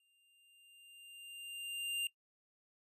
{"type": "tone with exponential growth", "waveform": "square", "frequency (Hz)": 2794, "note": "F7", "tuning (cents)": 0, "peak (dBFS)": -34, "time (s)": [0, 2.07], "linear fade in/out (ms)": 2, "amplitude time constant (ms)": 450, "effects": ["noise-tail reverb RT60 0.1 s tail -20 dB re dry", "resampled to 32000 Hz"]}